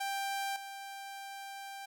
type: tone with level steps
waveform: sawtooth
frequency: 788 Hz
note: G5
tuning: 9 cents sharp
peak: -30 / -39 dBFS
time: 0-1.86 s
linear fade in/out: 10 ms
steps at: 0.56 s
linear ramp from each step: 2 ms
effects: none